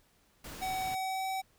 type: noise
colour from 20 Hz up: pink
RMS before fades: -45 dBFS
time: 0.44-0.95 s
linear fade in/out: 5 ms
type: tone with pitch glide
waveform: square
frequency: 755 to 763.8 Hz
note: F#5 to G5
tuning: +35 to -45 cents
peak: -33 dBFS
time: 0.61-1.42 s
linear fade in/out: 20 ms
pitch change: +20 cents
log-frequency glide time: 0.9-1.26 s
effects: pink hiss -68 dBFS RMS until 1.58 s